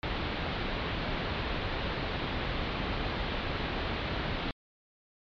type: low-pass noise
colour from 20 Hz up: pink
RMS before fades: -33 dBFS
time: 0.03-4.51 s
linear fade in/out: 0 ms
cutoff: 4100 Hz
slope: 48 dB/octave
effects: MP3 64 kbps